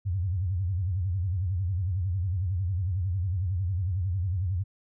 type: tone with vibrato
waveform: sine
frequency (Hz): 91.9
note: F#2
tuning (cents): -11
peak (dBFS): -25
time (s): 0.05-4.64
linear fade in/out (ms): 20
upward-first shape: sine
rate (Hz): 11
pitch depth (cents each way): 170
effects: none